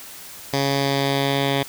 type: tone with low-pass filter sweep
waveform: 10% pulse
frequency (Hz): 138.59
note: C#3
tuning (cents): 0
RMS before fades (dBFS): -21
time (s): 0.53-1.63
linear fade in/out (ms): 5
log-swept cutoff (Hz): 5100 to 3400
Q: 2.6
effects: white hiss -39 dBFS RMS until 1.68 s